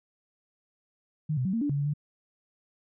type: tone with pitch steps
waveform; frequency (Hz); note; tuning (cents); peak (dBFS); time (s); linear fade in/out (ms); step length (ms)
sine; 153.4 / 127.1 / 188.4 / 228.8 / 290.3 / 141.8 / 143.1 / 147.1; D#3 / C3 / F#3 / A#3 / D4 / C#3 / D3 / D3; -24 / -50 / +32 / -32 / -20 / +40 / -45 / +3; -25; 1.29-1.938; 10; 81
effects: none